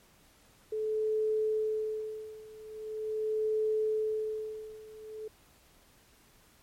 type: tone with tremolo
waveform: sine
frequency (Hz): 433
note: A4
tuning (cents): -28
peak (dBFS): -26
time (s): 0.72-5.28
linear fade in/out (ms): 5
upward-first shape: sine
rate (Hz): 0.42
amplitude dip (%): 90
effects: pink hiss -62 dBFS RMS until 6.62 s + MP3 64 kbps